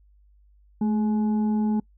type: tone with frequency modulation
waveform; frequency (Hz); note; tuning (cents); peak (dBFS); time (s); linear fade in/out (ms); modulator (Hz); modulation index
sine; 215.1; A3; -39; -20; 0.81-1.8; 5; 632; 0.31
effects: noise-tail reverb RT60 0.1 s tail -25 dB re dry + added 50 Hz sine -54 dBFS peak until 1.97 s